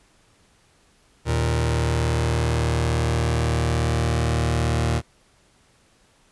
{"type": "tone pair together", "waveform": "sawtooth", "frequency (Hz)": [77.68, 116.54], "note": ["D#2", "A#2"], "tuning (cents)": [-2, 0], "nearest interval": "perfect fifth", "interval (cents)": 702, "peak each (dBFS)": -18, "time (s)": [1.25, 5.02], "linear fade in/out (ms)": 50, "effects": ["pink hiss -59 dBFS RMS until 6.31 s", "resampled to 24000 Hz"]}